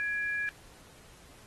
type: tone pair together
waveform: sine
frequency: 1671 / 2373 Hz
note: G#6 / D7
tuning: +10 / +17 cents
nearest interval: tritone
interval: 607 cents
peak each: -30 / -37 dBFS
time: 0-0.49 s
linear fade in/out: 0 ms
effects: pink hiss -56 dBFS RMS until 1.46 s + AAC 32 kbps